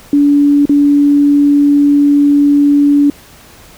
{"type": "tone with dropouts", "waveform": "sine", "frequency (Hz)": 287.4, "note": "D4", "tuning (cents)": -37, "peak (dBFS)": -5, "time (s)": [0.13, 3.1], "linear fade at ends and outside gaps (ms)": 2, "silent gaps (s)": [0.655, 0.694], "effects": ["pink hiss -39 dBFS RMS until 3.77 s"]}